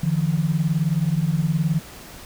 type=beating tone pair; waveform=sine; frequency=150 / 169 Hz; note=D3 / E3; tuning=+37 / +43 cents; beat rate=19 Hz; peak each=-21 dBFS; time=0.03-1.8 s; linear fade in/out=5 ms; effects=pink hiss -41 dBFS RMS until 2.25 s